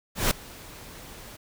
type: noise with ADSR envelope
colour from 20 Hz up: pink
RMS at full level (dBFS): -21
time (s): 0.15-1.37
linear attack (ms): 160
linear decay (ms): 4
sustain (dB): -23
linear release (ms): 15
effects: none